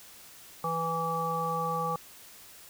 harmonic tone, 164.81 Hz, E3, in tune, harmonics 1 / 3 / 5 / 7, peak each -36 / -35 / -34 / -31 dBFS, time 0.64-1.96 s, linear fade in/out 2 ms, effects white hiss -51 dBFS RMS until 2.69 s

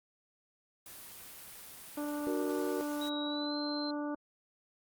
white noise, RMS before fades -49 dBFS, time 0.86-3.09 s, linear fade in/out 2 ms
harmonic tone, 294 Hz, D4, 2 cents sharp, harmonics 1 / 2 / 3 / 4 / 5, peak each -35 / -41 / -45 / -47 / -49 dBFS, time 1.97-4.15 s, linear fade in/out 5 ms
sine chord, D augmented, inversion none, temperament equal, 293.7 / 370 / 466.2 Hz, D4 / F#4 / A#4, 0 / 0 / 0 cents, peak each -41 / -36 / -37 dBFS, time 2.27-2.81 s, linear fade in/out 0 ms
sine tone with pitch glide, 3845 to 4121 Hz, B7 to C8, -47 to -27 cents, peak -39 dBFS, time 3.01-3.91 s, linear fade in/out 5 ms, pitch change +120 cents, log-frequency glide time 3.22-3.57 s
effects Opus 24 kbps

